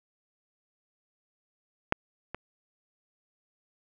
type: clicks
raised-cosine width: 0.5 ms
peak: -7 / -20 dBFS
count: 2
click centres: 1.924 / 2.346 s
effects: none